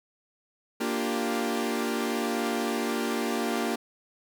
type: chord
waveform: sawtooth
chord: G minor seventh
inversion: first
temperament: equal with one note detuned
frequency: 233.1 / 293.7 / 349.2 / 393.1 Hz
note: Bb3 / D4 / F4 / G4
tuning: 0 / 0 / 0 / +5 cents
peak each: -26 / -30 / -30 / -29 dBFS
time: 0.8-3.76 s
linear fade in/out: 10 ms
effects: none